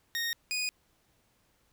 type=tone pair in turn; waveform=20% pulse; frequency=1858 / 2480 Hz; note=A#6 / D#7; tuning=-6 / -6 cents; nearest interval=perfect fourth; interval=500 cents; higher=second; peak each=-25 dBFS; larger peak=neither; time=0.15-0.33 / 0.51-0.69 s; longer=neither; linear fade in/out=0 ms; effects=pink hiss -70 dBFS RMS until 1.72 s